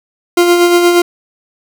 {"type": "tone with tremolo", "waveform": "40% pulse", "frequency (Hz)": 349.2, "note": "F4", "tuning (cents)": 0, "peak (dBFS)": -4, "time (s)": [0.37, 1.02], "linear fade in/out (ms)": 5, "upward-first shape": "sine", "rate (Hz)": 8.5, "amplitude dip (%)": 40, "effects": []}